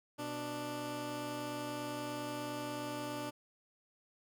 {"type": "tone pair together", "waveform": "15% pulse", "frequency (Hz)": [123.9, 294.7], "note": ["B2", "D4"], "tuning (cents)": [6, 6], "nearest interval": "octave + minor third", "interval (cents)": 1500, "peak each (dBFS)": [-39, -33], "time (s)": [0.18, 3.31], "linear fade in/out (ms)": 20, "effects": []}